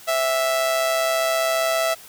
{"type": "tone with amplitude modulation", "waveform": "sawtooth", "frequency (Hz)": 659.3, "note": "E5", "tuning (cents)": 0, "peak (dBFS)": -13, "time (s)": [0.07, 1.95], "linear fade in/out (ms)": 20, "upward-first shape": "sine", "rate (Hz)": 135, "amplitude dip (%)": 45, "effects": ["white hiss -44 dBFS RMS until 2.08 s"]}